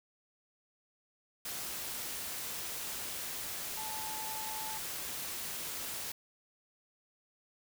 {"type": "tone in noise", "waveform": "sine", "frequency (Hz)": 872, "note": "A5", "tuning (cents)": -16, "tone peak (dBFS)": -42, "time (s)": [3.77, 4.78], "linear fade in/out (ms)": 5, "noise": "white", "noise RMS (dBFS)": -40, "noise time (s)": [1.45, 6.12], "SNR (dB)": -5, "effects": []}